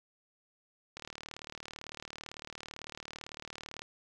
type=click train; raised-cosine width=0.2 ms; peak=-25 dBFS; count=109; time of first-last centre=0.97-3.82 s; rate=37.9 Hz; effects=none